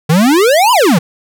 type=exponential two-way sweep; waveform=square; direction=up then down; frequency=146.83 to 1037 to 146.83 Hz; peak=-7 dBFS; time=0.09-0.99 s; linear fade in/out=10 ms; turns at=0.72 s; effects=none